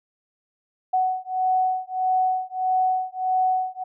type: beating tone pair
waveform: sine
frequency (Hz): 744 / 745.6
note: F#5 / F#5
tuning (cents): +9 / +13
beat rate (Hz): 1.6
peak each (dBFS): -23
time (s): 0.93-3.84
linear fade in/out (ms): 10
effects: none